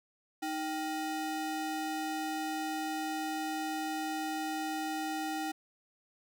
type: ring-modulated tone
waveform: square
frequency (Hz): 547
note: C#5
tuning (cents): -23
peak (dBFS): -31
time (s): 0.42-5.52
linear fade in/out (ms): 10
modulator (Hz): 235
effects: none